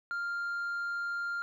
triangle tone with hard clipping, 1396.9 Hz, F6, in tune, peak -31 dBFS, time 0.11-1.42 s, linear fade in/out 0 ms, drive 1 dB, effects none

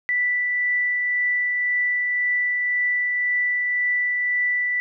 sine tone with tremolo, 1973 Hz, B6, 2 cents flat, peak -18 dBFS, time 0.09-4.8 s, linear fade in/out 0 ms, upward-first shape triangle, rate 1.9 Hz, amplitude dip 25%, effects none

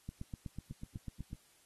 click train, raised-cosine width 5 ms, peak -29 dBFS, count 11, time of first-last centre 0.09-1.331 s, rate 8.06 Hz, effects white hiss -67 dBFS RMS until 1.65 s + AAC 32 kbps

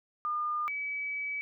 sine tone pair in turn, 1211 / 2286 Hz, D#6 / D7, -47 / -47 cents, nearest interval major seventh, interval 1100 cents, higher second, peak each -29 / -32 dBFS, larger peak first, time 0.25-0.68 / 0.68-1.41 s, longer second, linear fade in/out 0 ms, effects none

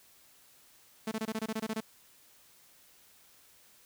sawtooth tone bursts, 220 Hz, A3, in tune, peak -28 dBFS, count 11, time 1.07-1.805 s, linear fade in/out 5 ms, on 45 ms, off 24 ms, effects white hiss -61 dBFS RMS until 3.85 s

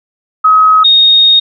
sine tone pair in turn, 1272 / 3718 Hz, D#6 / A#7, +38 / -5 cents, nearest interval octave + perfect fifth, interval 1857 cents, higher second, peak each -3 dBFS, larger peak neither, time 0.44-0.84 / 0.84-1.4 s, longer second, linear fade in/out 10 ms, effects none

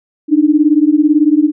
sine beating tone pair, 292.6 / 310.6 Hz, D4 / D#4, -6 / -3 cents, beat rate 18 Hz, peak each -10 dBFS, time 0.28-1.52 s, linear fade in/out 50 ms, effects none

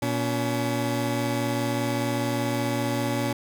20% pulse tone pair together, 119.5 / 284 Hz, A#2 / C#4, +43 / +42 cents, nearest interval octave + minor third, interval 1499 cents, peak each -22 dBFS, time 0.02-3.33 s, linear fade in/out 5 ms, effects none

